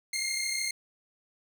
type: tone pair together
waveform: 15% pulse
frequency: 2108 / 2141 Hz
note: C7 / C7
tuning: +12 / +39 cents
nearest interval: unison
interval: 27 cents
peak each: -26 dBFS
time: 0.13-0.71 s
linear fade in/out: 5 ms
effects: 9-bit